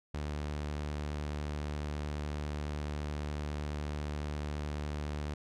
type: tone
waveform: sawtooth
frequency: 74.2 Hz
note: D2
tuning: 18 cents sharp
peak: -31 dBFS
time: 0.14-5.34 s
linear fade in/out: 5 ms
effects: low-pass 7000 Hz 12 dB/octave